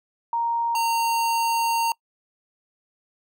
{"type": "tone pair in turn", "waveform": ["sine", "square"], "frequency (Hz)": [932.3, 921.1], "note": ["A#5", "A#5"], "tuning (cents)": [0, -21], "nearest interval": "unison", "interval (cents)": 21, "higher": "first", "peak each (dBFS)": -21, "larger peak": "neither", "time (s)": [[0.33, 0.75], [0.75, 1.92]], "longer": "second", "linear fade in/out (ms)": 2, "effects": ["noise-tail reverb RT60 0.1 s tail -24 dB re dry"]}